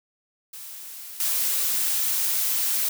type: noise with level steps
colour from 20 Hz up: blue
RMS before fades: -39 / -24 dBFS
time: 0.53-2.89 s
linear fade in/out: 5 ms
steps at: 1.2 s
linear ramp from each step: 2 ms
effects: none